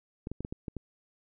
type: clicks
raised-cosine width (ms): 3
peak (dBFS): -23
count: 7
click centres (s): 0.271 / 0.316 / 0.406 / 0.449 / 0.525 / 0.682 / 0.767
effects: none